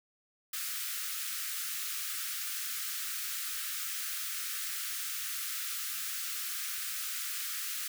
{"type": "high-pass noise", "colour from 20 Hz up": "white", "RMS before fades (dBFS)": -37, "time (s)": [0.53, 7.88], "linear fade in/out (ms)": 5, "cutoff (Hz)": 1200, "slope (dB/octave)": 96, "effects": []}